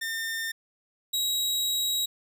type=tone pair in turn; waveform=sawtooth; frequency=1810 / 3835 Hz; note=A6 / A#7; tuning=+48 / +48 cents; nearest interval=octave + minor second; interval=1300 cents; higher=second; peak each=-26 / -22 dBFS; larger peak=second; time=0.01-0.52 / 1.13-2.06 s; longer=second; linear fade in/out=10 ms; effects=none